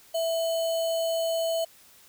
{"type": "tone with sample-and-hold", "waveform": "sine", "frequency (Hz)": 659.3, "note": "E5", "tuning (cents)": 0, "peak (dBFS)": -24, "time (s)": [0.14, 1.65], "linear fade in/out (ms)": 10, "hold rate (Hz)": 3675, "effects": ["white hiss -55 dBFS RMS until 2.08 s"]}